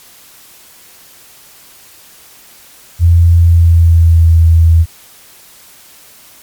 sine tone with pitch glide, 85 to 82.34 Hz, F2 to E2, -46 to -1 cents, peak -3 dBFS, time 2.99-4.86 s, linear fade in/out 50 ms, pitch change -55 cents, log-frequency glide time 3.36-4.32 s, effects white hiss -40 dBFS RMS until 6.42 s + MP3 96 kbps

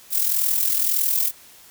violet noise with amplitude modulation, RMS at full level -18 dBFS, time 0.1-1.32 s, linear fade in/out 50 ms, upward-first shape sine, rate 41.8 Hz, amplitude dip 60%, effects white hiss -48 dBFS RMS until 1.7 s

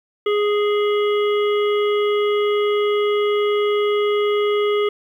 harmonic tone, 415.3 Hz, G#4, in tune, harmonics 1 / 3 / 5 / 7 / 8, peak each -16 / -26 / -30 / -33 / -34 dBFS, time 0.26-4.89 s, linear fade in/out 5 ms, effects 9-bit

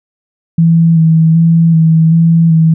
sine tone with vibrato, 163.5 Hz, E3, 14 cents flat, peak -4 dBFS, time 0.58-2.74 s, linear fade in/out 5 ms, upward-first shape square, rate 1.3 Hz, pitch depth 22 cents each way, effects none

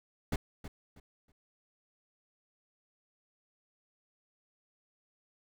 brown noise with echo, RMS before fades -30 dBFS, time 0.32-0.36 s, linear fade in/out 5 ms, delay 320 ms, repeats 3, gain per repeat -12 dB, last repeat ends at 1.32 s, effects none

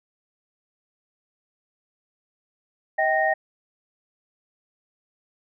sine tone cluster, 635 / 778 / 1856 Hz, D#5 / G5 / A#6, +35 / -13 / -8 cents, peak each -23 dBFS, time 2.98-3.34 s, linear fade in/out 10 ms, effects none

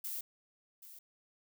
violet noise with echo, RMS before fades -40 dBFS, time 0.04-0.21 s, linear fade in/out 5 ms, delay 780 ms, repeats 1, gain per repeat -13 dB, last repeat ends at 0.99 s, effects none

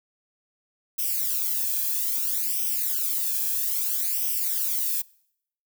violet noise with flanger, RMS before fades -26 dBFS, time 0.98-5.02 s, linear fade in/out 10 ms, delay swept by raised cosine 0.35 to 1.22 ms, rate 0.61 Hz, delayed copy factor +1, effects noise-tail reverb RT60 0.7 s tail -24 dB re dry

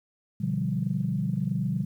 sine chord, G dominant seventh, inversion first, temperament equal, 123.47 / 146.83 / 174.61 / 196 Hz, B2 / D3 / F3 / G3, 0 / 0 / 0 / 0 cents, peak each -31 / -30 / -30 / -30 dBFS, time 0.4-1.85 s, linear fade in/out 10 ms, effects tanh soft clip ceiling -14 dBFS + 10-bit

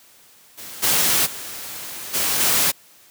white noise with level steps, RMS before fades -36 / -18 / -33 / -21 / -18 dBFS, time 0.57-2.72 s, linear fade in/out 20 ms, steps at 0.82 / 1.25 / 2.13 / 2.39 s, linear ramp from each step 20 ms, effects white hiss -51 dBFS RMS until 3.1 s + high-pass 80 Hz 12 dB/octave

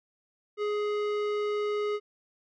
sine tone with tanh clipping, 417.4 Hz, G#4, 9 cents sharp, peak -29 dBFS, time 0.57-2 s, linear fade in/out 50 ms, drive 16 dB, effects none

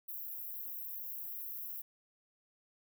white high-pass noise, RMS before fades -43 dBFS, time 0.08-1.82 s, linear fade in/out 10 ms, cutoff 12000 Hz, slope 96 dB/octave, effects none

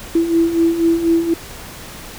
sine beating tone pair, 329.6 / 333.7 Hz, E4 / E4, 0 / +21 cents, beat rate 4.1 Hz, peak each -19 / -13 dBFS, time 0.15-1.34 s, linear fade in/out 5 ms, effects pink hiss -34 dBFS RMS until 2.18 s

